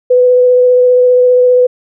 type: tone with vibrato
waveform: sine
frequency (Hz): 498.5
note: B4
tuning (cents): +16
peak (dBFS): -4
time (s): 0.1-1.67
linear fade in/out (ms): 10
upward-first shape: sine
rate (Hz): 15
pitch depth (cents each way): 11
effects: none